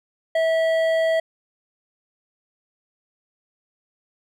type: tone with hard clipping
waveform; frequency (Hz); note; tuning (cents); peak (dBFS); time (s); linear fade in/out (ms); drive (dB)
sine; 650; E5; -24; -19; 0.35-1.2; 5; 9
effects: none